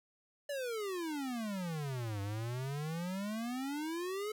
square exponential two-way sweep, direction down then up, 587.3 to 98 to 435.2 Hz, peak -37 dBFS, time 0.49-4.32 s, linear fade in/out 5 ms, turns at 2.21 s, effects none

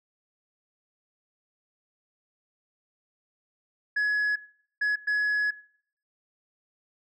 sine tone bursts at uneven times, 1688 Hz, G#6, 28 cents sharp, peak -20 dBFS, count 3, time 3.96-4.36 / 4.81-4.96 / 5.07-5.51 s, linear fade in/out 10 ms, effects noise-tail reverb RT60 0.6 s tail -21 dB re dry + tanh soft clip ceiling -22 dBFS

